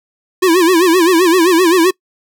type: tone with vibrato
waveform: square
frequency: 349.2 Hz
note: F4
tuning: in tune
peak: -8 dBFS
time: 0.42-1.91 s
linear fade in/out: 10 ms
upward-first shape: sine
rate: 7.7 Hz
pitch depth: 140 cents each way
effects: noise-tail reverb RT60 0.1 s tail -24 dB re dry